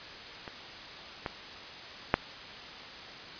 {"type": "clicks", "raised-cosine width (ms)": 0.5, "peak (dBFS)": [-24, -17, -6], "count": 3, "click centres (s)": [0.478, 1.262, 2.141], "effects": ["white hiss -44 dBFS RMS until 3.39 s", "resampled to 11025 Hz"]}